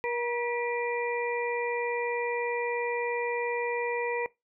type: harmonic tone with a mistuned harmonic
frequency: 477.1 Hz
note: A#4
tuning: 40 cents sharp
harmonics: 1 / 2 / 4 / 5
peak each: -30 / -33 / -36 / -37 dBFS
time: 0.04-4.26 s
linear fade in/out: 0 ms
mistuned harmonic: 4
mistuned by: +46 cents
effects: noise-tail reverb RT60 0.2 s tail -21 dB re dry